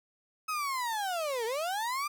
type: linear two-way sweep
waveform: 35% pulse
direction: down then up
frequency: 1285 to 433.5 to 1208 Hz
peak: -29 dBFS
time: 0.48-2.08 s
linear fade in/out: 10 ms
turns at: 1.45 s
effects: none